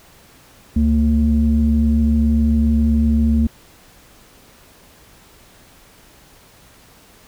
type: tone pair together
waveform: sine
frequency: 71.3 / 226.4 Hz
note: C#2 / A3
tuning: +49 / +50 cents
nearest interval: octave + minor sixth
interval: 2001 cents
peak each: -14 dBFS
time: 0.76-3.47 s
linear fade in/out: 5 ms
effects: tanh soft clip ceiling -6 dBFS + pink hiss -48 dBFS RMS until 7.27 s